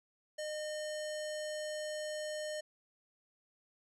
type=tone with low-pass filter; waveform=square; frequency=610 Hz; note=D#5; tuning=34 cents flat; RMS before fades=-40 dBFS; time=0.38-2.61 s; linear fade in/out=10 ms; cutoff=8000 Hz; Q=1.8; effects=none